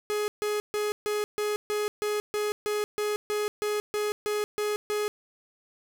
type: tone bursts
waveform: 45% pulse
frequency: 419.3 Hz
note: G#4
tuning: 17 cents sharp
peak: -26 dBFS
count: 16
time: 0.1-5.08 s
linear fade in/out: 0 ms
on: 180 ms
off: 140 ms
effects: none